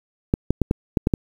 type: clicks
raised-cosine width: 3 ms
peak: -4 dBFS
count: 7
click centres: 0.339 / 0.506 / 0.617 / 0.711 / 0.972 / 1.071 / 1.138 s
effects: 7-bit